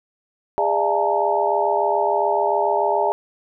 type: tone cluster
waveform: sine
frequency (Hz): 408.4 / 598 / 681 / 853 / 920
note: G#4 / D5 / F5 / G#5 / A#5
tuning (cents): -29 / +31 / -44 / +46 / -23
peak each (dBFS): -23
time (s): 0.58-3.12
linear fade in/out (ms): 0
effects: none